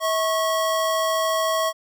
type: tone pair together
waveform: square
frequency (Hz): 644.1 / 1098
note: E5 / C#6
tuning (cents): -40 / -17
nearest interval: major sixth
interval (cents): 923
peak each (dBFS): -23 / -24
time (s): 0-1.73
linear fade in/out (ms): 50
effects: none